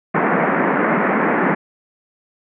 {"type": "band-pass noise", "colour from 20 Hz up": "pink", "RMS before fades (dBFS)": -17, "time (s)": [0.14, 1.55], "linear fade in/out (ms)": 10, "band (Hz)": [170, 2100], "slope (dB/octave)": 48, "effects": []}